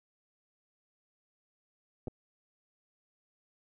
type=clicks; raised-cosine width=2 ms; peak=-26 dBFS; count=2; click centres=2.073 / 2.081 s; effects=none